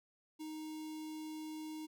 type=tone with notch filter; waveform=square; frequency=311.2 Hz; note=D#4; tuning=in tune; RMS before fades=-45 dBFS; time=0.39-1.87 s; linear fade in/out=20 ms; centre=1500 Hz; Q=1; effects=none